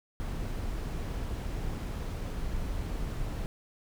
brown noise, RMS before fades -34 dBFS, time 0.2-3.46 s, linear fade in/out 0 ms, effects none

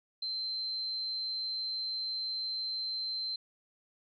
sine tone, 4107 Hz, C8, 33 cents flat, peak -33 dBFS, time 0.22-3.36 s, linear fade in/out 5 ms, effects none

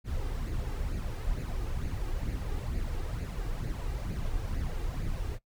brown noise with flanger, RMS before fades -33 dBFS, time 0.04-5.39 s, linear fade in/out 50 ms, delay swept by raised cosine 0.44 to 2.54 ms, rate 2.2 Hz, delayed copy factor +0.55, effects noise-tail reverb RT60 0.1 s tail -19 dB re dry

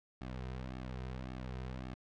sawtooth tone with flanger, 63.6 Hz, C2, 48 cents flat, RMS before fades -43 dBFS, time 0.21-1.94 s, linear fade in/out 0 ms, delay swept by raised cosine 2 to 3.6 ms, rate 1.8 Hz, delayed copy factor -0.9, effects low-pass 4000 Hz 12 dB/octave

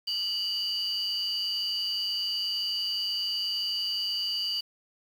sine tone cluster, 2944 / 4593 / 4784 Hz, F#7 / D8 / D8, -9 / -39 / +31 cents, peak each -31 dBFS, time 0.07-4.61 s, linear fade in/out 10 ms, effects tanh soft clip ceiling -22 dBFS + 8-bit

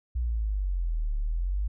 sine exponential two-way sweep, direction down then up, 62.1 to 35.79 to 53.3 Hz, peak -25 dBFS, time 0.15-1.68 s, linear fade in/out 10 ms, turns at 1.17 s, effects none

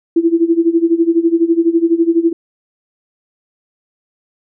sine tone with tremolo, 333.8 Hz, E4, 22 cents sharp, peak -6 dBFS, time 0.16-2.33 s, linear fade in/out 5 ms, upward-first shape sine, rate 12 Hz, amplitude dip 85%, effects none

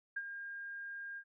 sine tone with ADSR envelope, 1611 Hz, G6, 47 cents sharp, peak -34 dBFS, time 0.16-1.24 s, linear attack 9 ms, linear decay 47 ms, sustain -8 dB, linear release 68 ms, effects none

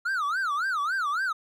triangle tone with vibrato, 1343 Hz, E6, 32 cents sharp, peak -23 dBFS, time 0.05-1.33 s, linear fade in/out 10 ms, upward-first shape sine, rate 3.6 Hz, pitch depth 290 cents each way, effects none

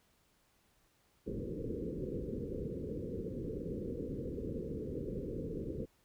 white low-pass noise, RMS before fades -40 dBFS, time 1.26-5.86 s, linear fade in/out 20 ms, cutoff 510 Hz, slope 96 dB/octave, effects pink hiss -72 dBFS RMS until 6.04 s

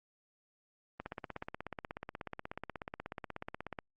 click train, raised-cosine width 0.5 ms, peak -25 dBFS, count 47, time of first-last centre 1-3.788 s, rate 16.5 Hz, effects Opus 32 kbps

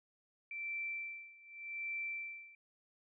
sine tone with tremolo, 2340 Hz, D7, 7 cents flat, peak -37 dBFS, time 0.51-2.55 s, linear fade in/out 2 ms, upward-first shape sine, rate 0.85 Hz, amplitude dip 90%, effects none

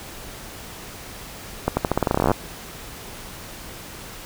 accelerating click train, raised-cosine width 1 ms, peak -4 dBFS, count 19, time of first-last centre 1.68-2.316 s, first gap 90 ms, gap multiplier 0.87, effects pink hiss -38 dBFS RMS until 4.25 s

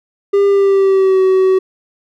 triangle tone with pitch glide, 400 to 377.5 Hz, G4 to F#4, +35 to +35 cents, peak -6 dBFS, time 0.33-1.59 s, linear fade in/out 10 ms, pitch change -100 cents, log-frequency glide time 0.47-1.21 s, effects none

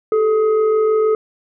sine tone with frequency modulation, 435.7 Hz, A4, 17 cents flat, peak -12 dBFS, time 0.12-1.15 s, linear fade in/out 2 ms, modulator 825 Hz, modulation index 0.45, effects none

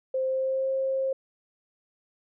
sine tone with pitch glide, 523.3 to 532.8 Hz, C5 to C5, 0 to +31 cents, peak -24 dBFS, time 0.14-1.13 s, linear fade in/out 5 ms, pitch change +31 cents, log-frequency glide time 0.26-0.71 s, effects none

